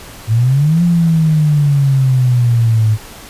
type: exponential two-way sweep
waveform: sine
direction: up then down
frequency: 106.6 to 174.61 to 106.6 Hz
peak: -8 dBFS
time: 0.27-2.98 s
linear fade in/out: 50 ms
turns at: 0.83 s
effects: pink hiss -34 dBFS RMS until 3.29 s + resampled to 32000 Hz